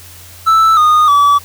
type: tone with pitch steps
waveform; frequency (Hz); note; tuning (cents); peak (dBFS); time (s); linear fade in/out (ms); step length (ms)
triangle; 1318.5 / 1230.2 / 1147.8; E6 / D#6 / D6; 0 / -20 / -40; -4; 0.46-1.39; 20; 310
effects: added 88 Hz sine -38 dBFS peak until 1.44 s + white hiss -37 dBFS RMS until 1.44 s